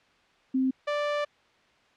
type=tone pair in turn; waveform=sine / sawtooth; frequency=261.6 / 587.3 Hz; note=C4 / D5; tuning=0 / 0 cents; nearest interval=octave + major second; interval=1400 cents; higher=second; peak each=-22 dBFS; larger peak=neither; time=0.54-0.71 / 0.87-1.25 s; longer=second; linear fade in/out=10 ms; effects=white hiss -62 dBFS RMS until 1.96 s + low-pass 3000 Hz 12 dB/octave